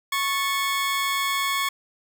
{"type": "tone pair together", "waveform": "20% pulse", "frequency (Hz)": [1102.5, 1752], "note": ["C#6", "A6"], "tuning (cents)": [-10, -8], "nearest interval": "minor sixth", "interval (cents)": 802, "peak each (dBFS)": [-18, -27], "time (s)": [0.12, 1.69], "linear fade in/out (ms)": 5, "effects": []}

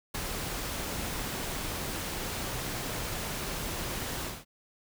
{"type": "noise with ADSR envelope", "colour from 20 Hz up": "pink", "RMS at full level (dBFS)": -32, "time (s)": [0.14, 4.45], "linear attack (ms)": 9, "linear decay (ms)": 11, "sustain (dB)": -3, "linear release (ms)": 210, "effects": []}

